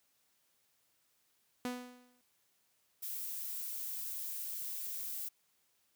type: tone with exponential decay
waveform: sawtooth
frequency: 247.8 Hz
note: B3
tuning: 6 cents sharp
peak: -30 dBFS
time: 1.65-2.21 s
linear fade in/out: 0 ms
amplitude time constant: 120 ms
type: noise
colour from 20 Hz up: violet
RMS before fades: -41 dBFS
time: 3.02-5.29 s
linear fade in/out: 10 ms
effects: white hiss -75 dBFS RMS until 5.95 s + high-pass 60 Hz 12 dB/octave